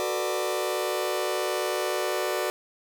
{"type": "chord", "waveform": "sawtooth", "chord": "B minor seventh", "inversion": "second", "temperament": "just", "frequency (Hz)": [370.4, 444.5, 493.9, 592.7], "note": ["F#4", "A4", "B4", "D5"], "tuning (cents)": [2, 18, 0, 16], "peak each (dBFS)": [-26, -30, -29, -26], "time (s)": [0, 2.5], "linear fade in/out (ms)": 0, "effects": []}